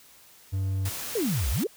triangle tone, 96 Hz, G2, 36 cents flat, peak -23 dBFS, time 0.52-0.9 s, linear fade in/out 20 ms
white noise, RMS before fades -35 dBFS, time 0.85-1.64 s, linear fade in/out 5 ms
sine exponential two-way sweep, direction down then up, 505 to 53.7 to 505 Hz, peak -24 dBFS, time 1.15-1.67 s, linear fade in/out 5 ms, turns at 1.5 s
effects white hiss -54 dBFS RMS until 1.76 s

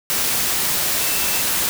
sine tone in noise, 2655 Hz, E7, 12 cents sharp, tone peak -31 dBFS, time 1-1.42 s, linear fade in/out 0 ms, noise white, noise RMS -20 dBFS, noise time 0.1-1.69 s, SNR -14 dB, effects none

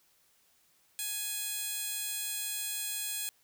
15% pulse tone with high-pass filter, 834 Hz, G#5, 7 cents sharp, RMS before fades -36 dBFS, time 0.99-3.29 s, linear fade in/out 0 ms, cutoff 5800 Hz, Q 0.64, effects white hiss -68 dBFS RMS until 3.43 s

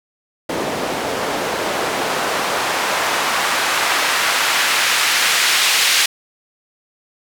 white noise with band-pass filter sweep, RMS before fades -18 dBFS, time 0.49-6.06 s, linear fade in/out 5 ms, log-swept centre 360 to 2800 Hz, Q 0.82, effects none

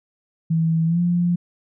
sine tone with pitch glide, 162.9 to 174.59 Hz, E3 to F3, -20 to 0 cents, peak -16 dBFS, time 0.5-1.36 s, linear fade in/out 10 ms, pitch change +120 cents, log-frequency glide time 0.86-1 s, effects none

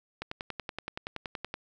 click train, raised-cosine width 0.3 ms, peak -19 dBFS, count 15, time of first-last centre 0.22-1.541 s, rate 10.6 Hz, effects none

